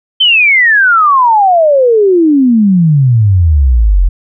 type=exponential sweep; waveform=sine; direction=down; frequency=3136 to 41.2 Hz; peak=-4 dBFS; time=0.2-4.09 s; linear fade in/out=10 ms; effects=none